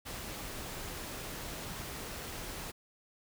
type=noise; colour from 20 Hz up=pink; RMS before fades=-42 dBFS; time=0.05-2.72 s; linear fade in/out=20 ms; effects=none